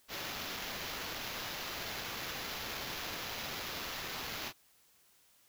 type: noise with sample-and-hold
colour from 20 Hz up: violet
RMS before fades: -41 dBFS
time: 0.08-4.53 s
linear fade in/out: 50 ms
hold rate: 8820 Hz
effects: white hiss -67 dBFS RMS until 5.48 s